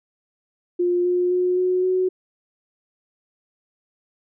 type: tone with pitch steps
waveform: sine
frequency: 353.5 / 357.6 / 361.8 / 366 / 370.2 Hz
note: F4 / F4 / F#4 / F#4 / F#4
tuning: +21 / +41 / -39 / -19 / +1 cents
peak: -17 dBFS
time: 0.79-2.09 s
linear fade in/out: 10 ms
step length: 260 ms
effects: none